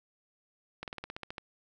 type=slowing click train; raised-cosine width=0.3 ms; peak=-23 dBFS; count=10; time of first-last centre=0.83-1.382 s; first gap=48 ms; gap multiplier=1.06; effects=none